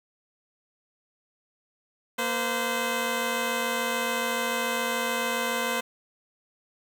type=tone pair together; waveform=10% pulse; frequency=233.3 / 513.6 Hz; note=A#3 / C5; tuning=+2 / -32 cents; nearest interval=octave + major second; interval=1366 cents; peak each=-22 / -19 dBFS; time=2.18-5.81 s; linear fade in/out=10 ms; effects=none